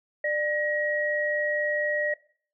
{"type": "tone pair together", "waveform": "sine", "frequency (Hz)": [596, 1897.7], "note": ["D5", "A#6"], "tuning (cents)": [25, 30], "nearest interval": "octave + minor sixth", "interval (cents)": 2005, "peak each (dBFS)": -27, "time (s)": [0.24, 2.14], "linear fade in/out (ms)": 5, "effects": ["noise-tail reverb RT60 0.5 s tail -20 dB re dry"]}